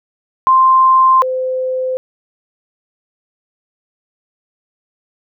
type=tone pair in turn; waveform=sine; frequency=1046.5 / 514.9 Hz; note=C6 / C5; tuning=0 / -28 cents; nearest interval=octave; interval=1228 cents; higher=first; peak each=-6 / -15 dBFS; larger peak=first; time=0.47-1.22 / 1.22-1.97 s; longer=neither; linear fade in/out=0 ms; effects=none